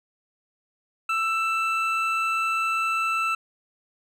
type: tone pair together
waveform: triangle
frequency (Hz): 1327.5 / 2655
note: E6 / E7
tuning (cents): +12 / +12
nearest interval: octave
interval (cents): 1200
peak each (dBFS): -22 / -25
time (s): 1.09-3.35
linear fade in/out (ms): 5
effects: resampled to 32000 Hz